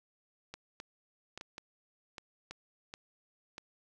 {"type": "clicks", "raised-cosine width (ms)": 0.2, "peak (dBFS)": -26, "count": 9, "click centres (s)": [0.54, 0.801, 1.376, 1.411, 1.581, 2.182, 2.51, 2.939, 3.581], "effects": []}